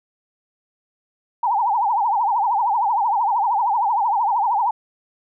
sine tone with vibrato, 880 Hz, A5, in tune, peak -16 dBFS, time 1.43-4.71 s, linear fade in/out 5 ms, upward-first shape triangle, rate 13 Hz, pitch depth 230 cents each way, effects none

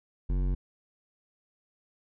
sine tone with hard clipping, 46.25 Hz, F#1, in tune, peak -27 dBFS, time 0.29-0.55 s, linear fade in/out 10 ms, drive 13 dB, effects none

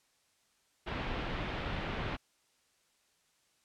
pink low-pass noise, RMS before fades -37 dBFS, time 0.86-2.17 s, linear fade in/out 20 ms, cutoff 3300 Hz, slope 24 dB/octave, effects white hiss -72 dBFS RMS until 3.64 s + low-pass 9000 Hz 12 dB/octave

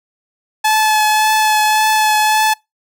sawtooth tone with vibrato, 861 Hz, A5, 38 cents flat, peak -7 dBFS, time 0.64-2.54 s, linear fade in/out 10 ms, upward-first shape triangle, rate 1.8 Hz, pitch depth 16 cents each way, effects noise-tail reverb RT60 0.2 s tail -25 dB re dry

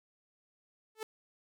sawtooth tone with exponential growth, 437.7 Hz, A4, 9 cents flat, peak -30 dBFS, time 0.95-1.03 s, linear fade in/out 2 ms, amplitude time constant 17 ms, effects none

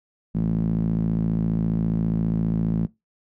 sawtooth tone with band-pass filter, 54.8 Hz, A1, 6 cents flat, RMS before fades -23 dBFS, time 0.34-2.87 s, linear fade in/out 20 ms, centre 190 Hz, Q 4.2, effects noise-tail reverb RT60 0.2 s tail -22 dB re dry

